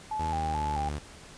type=tone with vibrato; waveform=sine; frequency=830.6 Hz; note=G#5; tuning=in tune; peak=-29 dBFS; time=0.11-0.89 s; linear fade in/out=5 ms; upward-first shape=square; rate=2.3 Hz; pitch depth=66 cents each way
type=tone with pitch glide; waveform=sawtooth; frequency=80.1 to 73.88 Hz; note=E2 to D2; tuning=-49 to +11 cents; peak=-28 dBFS; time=0.19-0.99 s; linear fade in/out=10 ms; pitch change=-140 cents; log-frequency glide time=0.34-0.7 s
effects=pink hiss -49 dBFS RMS until 1.37 s + resampled to 22050 Hz

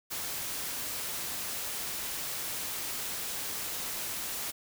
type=noise; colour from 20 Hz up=white; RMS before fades=-36 dBFS; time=0.1-4.52 s; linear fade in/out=20 ms; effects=none

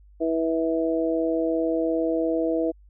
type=harmonic tone; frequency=162.9 Hz; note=E3; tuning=20 cents flat; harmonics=2 / 3 / 4; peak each=-24 / -26 / -27 dBFS; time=0.2-2.72 s; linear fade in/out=20 ms; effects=added 50 Hz sine -49 dBFS peak until 2.89 s

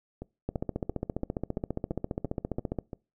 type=two click trains; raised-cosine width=2 ms; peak=-17 / -24 dBFS; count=35 / 9; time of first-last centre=0.49-2.787 / 0.22-2.932 s; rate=14.8 / 2.95 Hz; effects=noise-tail reverb RT60 0.3 s tail -24 dB re dry

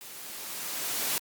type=noise with level ramp; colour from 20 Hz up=white; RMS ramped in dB=-45 to -28 dBFS; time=0.01-1.18 s; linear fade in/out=0 ms; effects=high-pass 150 Hz 12 dB/octave + Opus 48 kbps

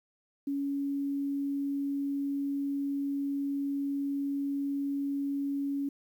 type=tone; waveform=sine; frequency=280.1 Hz; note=C#4; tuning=18 cents sharp; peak=-29 dBFS; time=0.47-5.89 s; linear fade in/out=5 ms; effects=10-bit

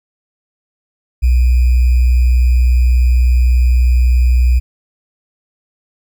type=tone with sample-and-hold; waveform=sine; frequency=61.74 Hz; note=B1; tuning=in tune; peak=-7 dBFS; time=1.22-4.6 s; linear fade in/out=20 ms; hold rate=2450 Hz; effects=none

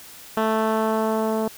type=tone with low-pass filter sweep; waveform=10% pulse; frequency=220 Hz; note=A3; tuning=in tune; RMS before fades=-22 dBFS; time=0.37-1.48 s; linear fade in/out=2 ms; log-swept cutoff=2100 to 660 Hz; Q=0.74; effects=white hiss -43 dBFS RMS until 1.57 s

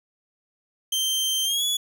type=tone with pitch glide; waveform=sawtooth; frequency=3136 to 3400 Hz; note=G7 to G#7; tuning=0 to +40 cents; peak=-19 dBFS; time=0.92-1.77 s; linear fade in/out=5 ms; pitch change=+140 cents; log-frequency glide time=1.44-1.64 s; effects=none

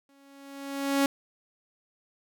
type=tone with exponential growth; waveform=sawtooth; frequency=277.2 Hz; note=C#4; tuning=in tune; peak=-16 dBFS; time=0.09-1.06 s; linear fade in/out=2 ms; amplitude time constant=210 ms; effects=none

